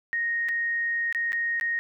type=tone with dropouts; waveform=sine; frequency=1864.7 Hz; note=A#6; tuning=in tune; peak=-24 dBFS; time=0.13-1.79 s; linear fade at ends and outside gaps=0 ms; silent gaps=0.486-0.49 / 1.126-1.148 / 1.321-1.33 / 1.598-1.611 s; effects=none